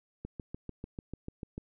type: click train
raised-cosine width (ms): 3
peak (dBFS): -26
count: 10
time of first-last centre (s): 0.25-1.579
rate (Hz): 6.77
effects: none